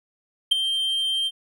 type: tone with ADSR envelope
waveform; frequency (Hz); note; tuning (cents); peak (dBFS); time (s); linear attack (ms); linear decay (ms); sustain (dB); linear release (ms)
triangle; 3152; G7; +9; -10; 0.51-1.31; 11; 12; -10; 42
effects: none